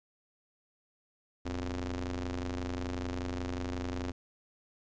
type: ring-modulated tone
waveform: sawtooth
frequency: 91.3 Hz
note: F#2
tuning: 23 cents flat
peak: -27 dBFS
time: 1.45-4.12 s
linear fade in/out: 10 ms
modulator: 170 Hz
effects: resampled to 16000 Hz + 11-bit